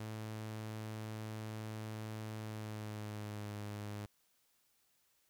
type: tone with pitch glide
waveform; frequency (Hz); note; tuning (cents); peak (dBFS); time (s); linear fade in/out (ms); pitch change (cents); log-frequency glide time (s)
sawtooth; 108.9 to 103.98; A2 to G#2; -17 to +3; -38; 0-4.06; 5; -80; 2.36-3.53
effects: white hiss -75 dBFS RMS until 5.29 s